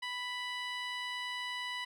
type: tone with band-pass filter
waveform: 15% pulse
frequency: 989 Hz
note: B5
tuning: 2 cents sharp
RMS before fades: -39 dBFS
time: 0.02-1.85 s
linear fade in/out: 10 ms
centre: 2200 Hz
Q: 0.66
effects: none